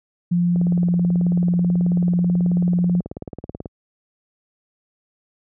sine tone with pitch glide, 174.61 to 176.23 Hz, F3 to F3, 0 to +16 cents, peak -15 dBFS, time 0.31-3.01 s, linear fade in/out 10 ms, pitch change +16 cents, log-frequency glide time 0.53-2.74 s
click train, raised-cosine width 2 ms, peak -17 dBFS, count 58, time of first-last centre 0.56-3.658 s, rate 18.4 Hz
effects high-pass 60 Hz 12 dB/octave

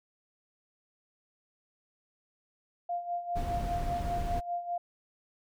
sine tone with tremolo, 698.5 Hz, F5, in tune, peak -29 dBFS, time 2.89-4.78 s, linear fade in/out 5 ms, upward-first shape sine, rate 5 Hz, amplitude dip 70%
brown noise, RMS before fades -34 dBFS, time 3.35-4.41 s, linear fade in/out 20 ms
effects none

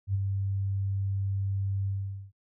sine tone with ADSR envelope, 98 Hz, G2, in tune, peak -23 dBFS, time 0.07-2.32 s, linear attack 72 ms, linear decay 26 ms, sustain -4 dB, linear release 450 ms, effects noise-tail reverb RT60 0.1 s tail -21 dB re dry

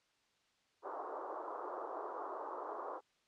white band-pass noise, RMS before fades -44 dBFS, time 0.82-3.01 s, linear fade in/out 50 ms, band 340 to 1200 Hz, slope 48 dB/octave, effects white hiss -75 dBFS RMS until 3.27 s + low-pass 5000 Hz 12 dB/octave

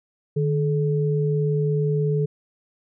sine tone pair together, 151.53 / 428.6 Hz, D#3 / A4, -45 / -45 cents, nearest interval octave + tritone, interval 1800 cents, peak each -20 / -24 dBFS, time 0.36-2.26 s, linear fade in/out 10 ms, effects none

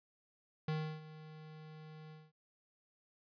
square tone with ADSR envelope, 155.56 Hz, D#3, in tune, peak -34 dBFS, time 0.68-2.32 s, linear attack 4 ms, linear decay 320 ms, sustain -17 dB, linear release 210 ms, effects resampled to 11025 Hz

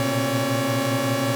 sawtooth tone cluster, 114.8 / 120.2 / 131.7 / 270.3 / 567 Hz, A#2 / B2 / C3 / C#4 / C#5, -26 / -46 / +12 / -44 / +39 cents, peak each -26 / -24 / -27 / -21 / -22 dBFS, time 0-1.35 s, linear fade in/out 0 ms, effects none

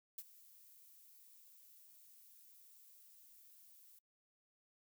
violet noise with ADSR envelope, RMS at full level -45 dBFS, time 0.18-3.99 s, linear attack 4 ms, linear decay 42 ms, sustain -18 dB, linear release 6 ms, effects noise-tail reverb RT60 0.1 s tail -24 dB re dry

